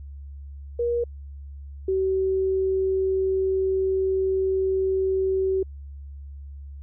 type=tone pair in turn; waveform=sine; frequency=475.4 / 381 Hz; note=A#4 / G4; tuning=+34 / -49 cents; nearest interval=major third; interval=383 cents; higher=first; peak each=-21 / -20 dBFS; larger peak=second; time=0.79-1.04 / 1.88-5.63 s; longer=second; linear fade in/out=5 ms; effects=added 70 Hz sine -36 dBFS peak until 6.82 s